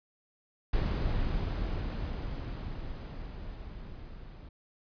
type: noise with level ramp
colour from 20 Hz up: brown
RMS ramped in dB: -28 to -47 dBFS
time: 0.73-4.49 s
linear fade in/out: 5 ms
effects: resampled to 11025 Hz